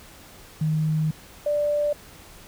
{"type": "tone pair in turn", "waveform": "sine", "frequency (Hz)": [155.9, 588.6], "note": ["D#3", "D5"], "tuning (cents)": [4, 4], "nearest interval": "octave + major seventh", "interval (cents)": 2300, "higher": "second", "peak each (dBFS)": -20, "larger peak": "neither", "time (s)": [[0.61, 1.11], [1.46, 1.93]], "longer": "first", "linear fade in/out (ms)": 5, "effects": ["pink hiss -47 dBFS RMS until 2.47 s"]}